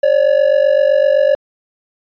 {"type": "ring-modulated tone", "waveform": "triangle", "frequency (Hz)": 567, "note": "C#5", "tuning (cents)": 39, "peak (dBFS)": -4, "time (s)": [0.03, 1.35], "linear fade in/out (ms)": 0, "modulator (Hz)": 23.9, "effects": ["resampled to 11025 Hz"]}